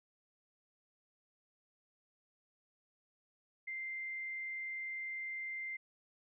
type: tone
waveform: sine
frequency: 2090 Hz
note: C7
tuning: 2 cents flat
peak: -39 dBFS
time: 3.67-5.77 s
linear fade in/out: 10 ms
effects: none